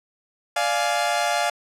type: chord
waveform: sawtooth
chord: D diminished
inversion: none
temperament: equal with one note detuned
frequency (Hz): 587.3 / 698.5 / 839.3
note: D5 / F5 / Ab5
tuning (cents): 0 / 0 / +18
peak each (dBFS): -23 / -19 / -22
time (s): 0.56-1.5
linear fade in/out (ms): 5
effects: low-pass 10000 Hz 12 dB/octave